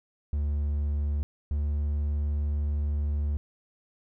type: tone pair in turn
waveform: triangle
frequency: 73 / 73.38 Hz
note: D2 / D2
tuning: -10 / -1 cents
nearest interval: unison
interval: 9 cents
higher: second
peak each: -23 dBFS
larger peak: neither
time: 0.33-1.23 / 1.51-3.37 s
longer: second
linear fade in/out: 0 ms
effects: none